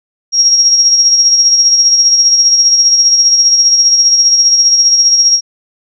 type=tone with tremolo; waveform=sine; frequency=5600 Hz; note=F8; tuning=4 cents sharp; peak=-3 dBFS; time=0.32-5.41 s; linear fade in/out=50 ms; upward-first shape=sine; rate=15 Hz; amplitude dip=45%; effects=none